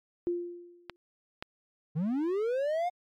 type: tone with exponential decay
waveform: sine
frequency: 348.8 Hz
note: F4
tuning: 2 cents flat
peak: -25 dBFS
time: 0.27-0.96 s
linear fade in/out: 0 ms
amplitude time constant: 150 ms
type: clicks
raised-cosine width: 0.3 ms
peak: -20 dBFS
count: 2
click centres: 0.897 / 1.425 s
type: linear sweep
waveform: triangle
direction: up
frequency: 143 to 728 Hz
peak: -25 dBFS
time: 1.95-2.9 s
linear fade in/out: 20 ms
effects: MP3 96 kbps